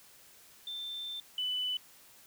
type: tone pair in turn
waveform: sine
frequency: 3561 / 2994 Hz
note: A7 / F#7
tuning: +20 / +20 cents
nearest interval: minor third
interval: 300 cents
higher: first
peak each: -37 / -30 dBFS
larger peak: second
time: 0.67-1.2 / 1.38-1.77 s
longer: first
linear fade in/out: 2 ms
effects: tanh soft clip ceiling -26 dBFS + white hiss -58 dBFS RMS until 2.26 s